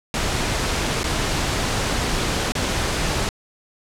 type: noise with dropouts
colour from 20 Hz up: pink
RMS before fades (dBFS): -22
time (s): 0.14-3.29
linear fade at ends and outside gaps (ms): 1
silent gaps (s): 1.033-1.041 / 2.521-2.552
effects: low-pass 8000 Hz 12 dB/octave